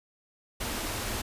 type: band-stop noise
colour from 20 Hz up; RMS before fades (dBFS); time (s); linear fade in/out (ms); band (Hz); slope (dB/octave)
pink; -33; 0.6-1.22; 10; 130 to 190; 96
effects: resampled to 32000 Hz